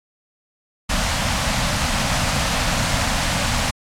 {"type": "band-stop noise", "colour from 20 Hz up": "pink", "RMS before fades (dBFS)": -20, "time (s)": [0.89, 3.71], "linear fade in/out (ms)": 10, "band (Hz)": [270, 540], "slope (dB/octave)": 48, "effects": ["low-pass 8000 Hz 12 dB/octave", "AAC 64 kbps"]}